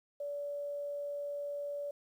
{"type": "tone with quantisation", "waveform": "sine", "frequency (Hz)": 575, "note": "D5", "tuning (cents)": -37, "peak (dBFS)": -36, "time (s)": [0.2, 1.91], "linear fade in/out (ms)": 5, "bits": 11, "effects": []}